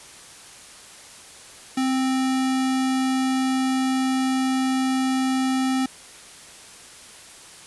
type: tone with sample-and-hold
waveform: sine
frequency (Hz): 261.1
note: C4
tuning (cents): -3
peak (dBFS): -19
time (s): 1.77-5.86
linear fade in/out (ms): 5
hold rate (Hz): 1050
effects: white hiss -44 dBFS RMS until 7.66 s + resampled to 24000 Hz